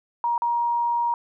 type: tone with dropouts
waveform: sine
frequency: 946 Hz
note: A#5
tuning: 25 cents sharp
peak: -20 dBFS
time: 0.24-1.14 s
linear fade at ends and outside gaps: 1 ms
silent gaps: 0.379-0.42 s
effects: none